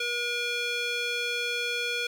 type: tone with band-pass filter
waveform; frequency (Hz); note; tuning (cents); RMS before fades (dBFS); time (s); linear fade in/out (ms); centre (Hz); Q
square; 480; B4; -49; -30; 0-2.07; 5; 2900; 1.6
effects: 8-bit